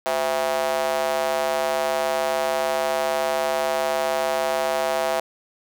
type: tone with high-pass filter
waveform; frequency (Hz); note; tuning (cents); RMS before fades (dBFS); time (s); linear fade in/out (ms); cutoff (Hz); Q
square; 73.42; D2; 0; -23; 0.06-5.2; 0; 640; 3.3
effects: none